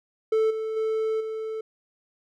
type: tone with level steps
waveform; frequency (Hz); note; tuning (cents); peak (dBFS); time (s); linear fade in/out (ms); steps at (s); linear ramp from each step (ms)
triangle; 440; A4; 0; -17 / -25 / -21 / -27; 0.32-1.61; 5; 0.5 / 0.76 / 1.2; 10
effects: none